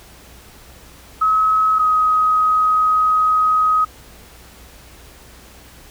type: tone pair in turn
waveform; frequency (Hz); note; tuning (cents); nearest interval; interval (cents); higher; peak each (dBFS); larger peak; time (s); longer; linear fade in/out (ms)
sine; 1281 / 1260.4; E6 / D#6; -50 / +22; unison; 28; first; -12; neither; 1.21-1.79 / 1.79-3.85; second; 10
effects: added 60 Hz sine -46 dBFS peak until 5.9 s + pink hiss -44 dBFS RMS until 5.9 s